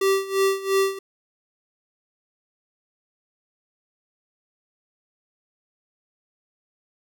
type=tone with tremolo; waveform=square; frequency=388.6 Hz; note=G4; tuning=15 cents flat; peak=-17 dBFS; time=0.01-0.99 s; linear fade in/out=5 ms; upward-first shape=sine; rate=2.9 Hz; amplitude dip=85%; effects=none